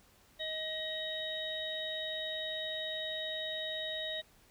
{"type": "harmonic tone with a mistuned harmonic", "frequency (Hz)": 630, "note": "D#5", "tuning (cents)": 21, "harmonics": [1, 3, 5, 6], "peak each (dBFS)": [-41, -43, -47, -38], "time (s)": [0.39, 4.22], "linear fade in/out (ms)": 20, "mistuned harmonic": 5, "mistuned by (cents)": -53, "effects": ["pink hiss -64 dBFS RMS until 4.5 s"]}